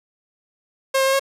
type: tone with pitch steps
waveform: sawtooth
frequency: 536 / 533 / 537 / 545 Hz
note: C5 / C5 / C5 / C#5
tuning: +42 / +32 / +45 / -29 cents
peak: -12 dBFS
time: 0.94-1.196 s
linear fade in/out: 10 ms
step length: 64 ms
effects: resampled to 32000 Hz + 9-bit